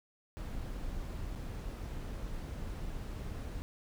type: noise with dropouts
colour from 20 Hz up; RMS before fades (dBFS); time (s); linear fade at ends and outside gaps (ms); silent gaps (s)
brown; -40; 0.37-3.62; 0; 1.351-1.357
effects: none